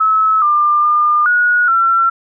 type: tone with pitch steps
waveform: sine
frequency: 1296 / 1196 / 1205 / 1453 / 1353 Hz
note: E6 / D6 / D6 / F#6 / E6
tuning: -30 / +31 / +44 / -32 / +45 cents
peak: -9 dBFS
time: 0-2.1 s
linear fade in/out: 10 ms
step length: 420 ms
effects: none